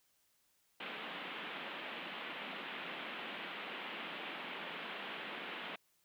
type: band-pass noise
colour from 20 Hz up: white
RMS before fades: -45 dBFS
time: 0.8-5.76 s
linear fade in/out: 5 ms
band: 170 to 3300 Hz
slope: 48 dB/octave
effects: white hiss -75 dBFS RMS until 6.04 s